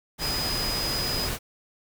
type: tone in noise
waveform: sine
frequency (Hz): 4978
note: D#8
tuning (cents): 0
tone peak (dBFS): -28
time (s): 0.19-1.3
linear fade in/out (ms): 50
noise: pink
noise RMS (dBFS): -30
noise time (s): 0.18-1.39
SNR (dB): -1
effects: none